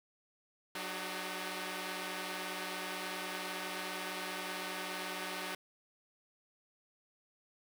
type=tone cluster; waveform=5% pulse; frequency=185 / 302.3 / 379.6 / 417.3 Hz; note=F#3 / D#4 / F#4 / G#4; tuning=0 / -50 / +44 / +8 cents; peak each=-32 / -31 / -34 / -37 dBFS; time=0.75-5.55 s; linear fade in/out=2 ms; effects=none